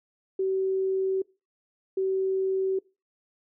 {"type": "tone bursts at uneven times", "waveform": "sine", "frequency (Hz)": 381.7, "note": "G4", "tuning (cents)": -46, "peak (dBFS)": -23, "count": 2, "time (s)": [[0.39, 1.22], [1.97, 2.79]], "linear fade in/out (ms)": 5, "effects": ["noise-tail reverb RT60 0.3 s tail -24 dB re dry"]}